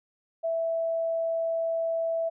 sine tone, 659.3 Hz, E5, in tune, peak -25 dBFS, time 0.43-2.3 s, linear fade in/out 20 ms, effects none

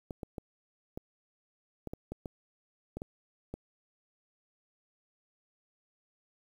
clicks, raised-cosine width 2 ms, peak -25 dBFS, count 11, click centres 0.108 / 0.232 / 0.382 / 0.975 / 1.873 / 1.935 / 2.12 / 2.258 / 2.97 / 3.019 / 3.54 s, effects 9-bit

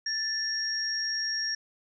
sine tone pair together, 1760 / 5581 Hz, A6 / F8, 0 / -2 cents, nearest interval octave + minor sixth, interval 1998 cents, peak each -33 / -29 dBFS, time 0.06-1.55 s, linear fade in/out 5 ms, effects none

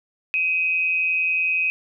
sine tone with amplitude modulation, 2523 Hz, D#7, 23 cents sharp, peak -16 dBFS, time 0.34-1.7 s, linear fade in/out 0 ms, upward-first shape sine, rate 171 Hz, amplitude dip 55%, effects none

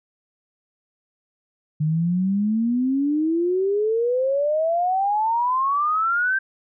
sine exponential sweep, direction up, 150 to 1584 Hz, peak -18 dBFS, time 1.8-6.39 s, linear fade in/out 10 ms, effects none

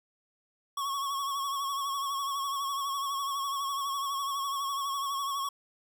square tone with vibrato, 1107 Hz, C#6, 3 cents flat, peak -31 dBFS, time 0.77-5.49 s, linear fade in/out 5 ms, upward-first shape sine, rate 12 Hz, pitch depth 46 cents each way, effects none

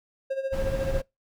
triangle tone with tremolo, 537 Hz, C5, 45 cents sharp, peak -22 dBFS, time 0.3-1.02 s, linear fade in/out 10 ms, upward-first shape sine, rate 14 Hz, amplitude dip 70%
brown noise, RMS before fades -29 dBFS, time 0.52-1.02 s, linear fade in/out 20 ms
effects noise-tail reverb RT60 0.2 s tail -24 dB re dry

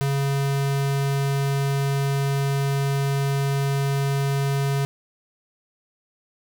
square tone, 138.8 Hz, C#3, 3 cents sharp, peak -21 dBFS, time 0.01-4.85 s, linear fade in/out 0 ms, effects none

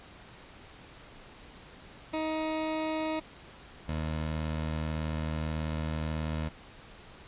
20% pulse tone pair in turn, 314.5 / 78.33 Hz, D#4 / D#2, +19 / +12 cents, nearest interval 2 octaves, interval 2407 cents, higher first, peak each -25 / -26 dBFS, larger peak first, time 2.13-3.2 / 3.88-6.49 s, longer second, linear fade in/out 10 ms, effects pink hiss -51 dBFS RMS until 7.27 s + resampled to 8000 Hz

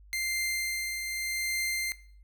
sawtooth tone with tremolo, 2093 Hz, C7, in tune, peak -24 dBFS, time 0.13-1.92 s, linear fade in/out 0 ms, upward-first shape triangle, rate 0.84 Hz, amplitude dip 45%, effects noise-tail reverb RT60 0.5 s tail -18 dB re dry + added 50 Hz sine -51 dBFS peak until 2.23 s

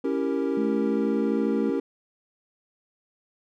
triangle chord, C# diminished seventh, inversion none, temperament equal, 277.2 / 329.6 / 392 / 466.2 Hz, C#4 / E4 / G4 / Bb4, 0 / 0 / 0 / 0 cents, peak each -25 / -29 / -27 / -28 dBFS, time 0.04-1.8 s, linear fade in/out 5 ms
sine tone with pitch glide, 215.1 to 217.7 Hz, A3 to A3, -39 to -18 cents, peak -26 dBFS, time 0.57-1.7 s, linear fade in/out 5 ms, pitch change +21 cents, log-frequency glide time 0.94-1.34 s
effects none

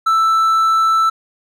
triangle tone, 1323 Hz, E6, 6 cents sharp, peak -9 dBFS, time 0.06-1.1 s, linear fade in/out 10 ms, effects none

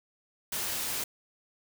white noise, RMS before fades -33 dBFS, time 0.52-1.04 s, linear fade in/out 5 ms, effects none

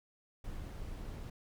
brown noise, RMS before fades -43 dBFS, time 0.44-1.3 s, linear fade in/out 5 ms, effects none

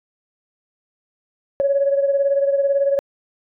sine beating tone pair, 554.4 / 572.4 Hz, C#5 / D5, 0 / -45 cents, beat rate 18 Hz, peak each -15 / -22 dBFS, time 1.6-2.99 s, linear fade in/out 0 ms, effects tanh soft clip ceiling -8 dBFS

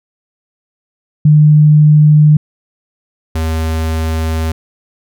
sine / square tone pair in turn, 151.1 / 80.21 Hz, D3 / E2, +50 / -47 cents, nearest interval major seventh, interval 1097 cents, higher first, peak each -3 / -14 dBFS, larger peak first, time 1.25-2.37 / 3.35-4.52 s, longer second, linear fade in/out 5 ms, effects none

